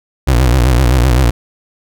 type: tone with vibrato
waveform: 30% pulse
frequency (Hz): 62.6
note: B1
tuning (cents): +24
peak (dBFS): -5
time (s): 0.27-1.31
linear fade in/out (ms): 10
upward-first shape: sine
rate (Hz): 7.8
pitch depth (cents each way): 150
effects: none